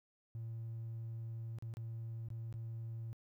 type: tone with dropouts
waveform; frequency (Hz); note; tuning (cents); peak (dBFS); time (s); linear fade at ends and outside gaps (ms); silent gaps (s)
triangle; 113.9; A#2; -40; -38; 0.35-3.13; 0; 1.586-1.624 / 1.739-1.77 / 2.286-2.303 / 2.526-2.54
effects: tanh soft clip ceiling -37 dBFS + 13-bit